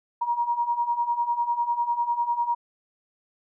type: beating tone pair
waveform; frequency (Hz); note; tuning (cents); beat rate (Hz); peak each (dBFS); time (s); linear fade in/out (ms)
sine; 943 / 953; A#5 / A#5; +20 / +38; 10; -28 / -24; 0.21-2.55; 10
effects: none